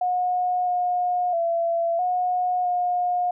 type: tone with pitch steps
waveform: sine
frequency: 724 / 718 / 675 / 725 / 716 Hz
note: F#5 / F5 / E5 / F#5 / F5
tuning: -38 / +48 / +41 / -35 / +43 cents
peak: -20 dBFS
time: 0.01-3.31 s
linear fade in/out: 5 ms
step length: 660 ms
effects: none

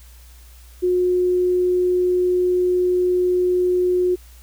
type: tone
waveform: sine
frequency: 361.2 Hz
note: F#4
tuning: 42 cents flat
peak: -15 dBFS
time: 0.82-4.16 s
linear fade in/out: 20 ms
effects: added 60 Hz sine -42 dBFS peak until 4.42 s + white hiss -51 dBFS RMS until 4.42 s

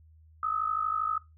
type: tone pair together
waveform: sine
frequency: 1244.5 / 1297.1 Hz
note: D#6 / E6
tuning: 0 / -28 cents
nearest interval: minor second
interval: 72 cents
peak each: -30 / -30 dBFS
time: 0.43-1.18 s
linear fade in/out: 2 ms
effects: noise-tail reverb RT60 0.2 s tail -17 dB re dry + added 79 Hz sine -54 dBFS peak until 1.37 s

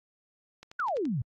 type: click train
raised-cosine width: 0.2 ms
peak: -29 dBFS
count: 6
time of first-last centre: 0.63-1.054 s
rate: 11.8 Hz
type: exponential sweep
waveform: sine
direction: down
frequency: 1539 to 107.2 Hz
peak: -27 dBFS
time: 0.79-1.22 s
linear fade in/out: 5 ms
effects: AAC 32 kbps

